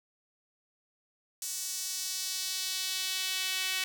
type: tone with high-pass filter sweep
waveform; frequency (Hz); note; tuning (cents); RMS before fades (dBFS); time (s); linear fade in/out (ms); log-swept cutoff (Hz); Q
sawtooth; 375.4; F#4; +25; -34; 1.42-3.84; 2; 6800 to 2600; 1.5
effects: none